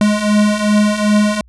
square beating tone pair, 207.7 / 210.3 Hz, G#3 / G#3, 0 / +22 cents, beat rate 2.6 Hz, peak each -17 / -13 dBFS, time 0.01-1.41 s, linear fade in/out 2 ms, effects added 60 Hz sine -43 dBFS peak until 1.48 s + resampled to 24000 Hz

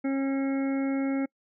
harmonic tone, 271.8 Hz, C#4, 34 cents flat, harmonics 1 / 2 / 3 / 5 / 6 / 7 / 8, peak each -25 / -35 / -42 / -44 / -49 / -51 / -42 dBFS, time 0.04-1.26 s, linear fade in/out 10 ms, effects noise-tail reverb RT60 0.1 s tail -26 dB re dry

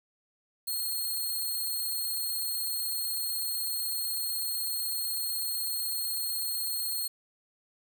5% pulse tone, 4271 Hz, C8, 35 cents sharp, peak -23 dBFS, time 0.67-7.08 s, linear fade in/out 10 ms, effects 10-bit

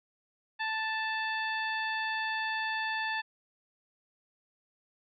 harmonic tone with a mistuned harmonic, 880 Hz, A5, in tune, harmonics 1 / 2 / 3 / 4 / 5, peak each -35 / -33 / -39 / -43 / -46 dBFS, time 0.59-3.22 s, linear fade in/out 20 ms, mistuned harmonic 5, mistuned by +20 cents, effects none

